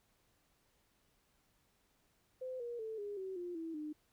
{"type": "tone with pitch steps", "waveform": "sine", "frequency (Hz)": [513, 475.9, 441.5, 409.5, 379.9, 352.4, 326.9, 303.3], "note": ["C5", "A#4", "A4", "G#4", "F#4", "F4", "E4", "D#4"], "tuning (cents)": [-34, 36, 6, -24, 46, 16, -14, -44], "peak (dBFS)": -40, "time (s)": [2.41, 3.93], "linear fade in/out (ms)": 10, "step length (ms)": 190, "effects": ["pink hiss -75 dBFS RMS until 4.12 s"]}